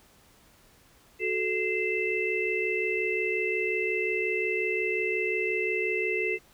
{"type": "tone cluster", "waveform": "sine", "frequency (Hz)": [370.8, 436.4, 2074, 2648], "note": ["F#4", "A4", "C7", "E7"], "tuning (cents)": [4, -14, -16, 7], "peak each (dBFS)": -31, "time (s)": [1.19, 6.39], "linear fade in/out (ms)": 50, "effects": ["pink hiss -59 dBFS RMS until 6.53 s"]}